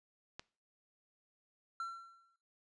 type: click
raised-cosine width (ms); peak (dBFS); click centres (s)
0.2; -27; 0.395
type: tone with exponential decay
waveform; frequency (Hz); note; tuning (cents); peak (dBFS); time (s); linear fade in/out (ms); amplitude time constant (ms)
triangle; 1356; E6; +49; -34; 1.8-2.36; 2; 120
effects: noise-tail reverb RT60 0.4 s tail -22 dB re dry + resampled to 22050 Hz